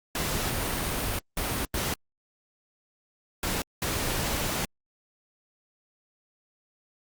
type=noise bursts at uneven times; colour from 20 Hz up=pink; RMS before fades=-29 dBFS; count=5; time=0.15-1.19 / 1.37-1.65 / 1.74-1.94 / 3.43-3.62 / 3.82-4.65 s; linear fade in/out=2 ms; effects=Opus 48 kbps